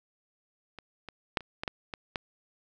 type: clicks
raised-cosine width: 0.3 ms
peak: -27 / -25 / -10 / -30 / -17 / -15 / -20 / -15 dBFS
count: 8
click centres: 0.787 / 1.087 / 1.372 / 1.407 / 1.635 / 1.678 / 1.938 / 2.158 s
effects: none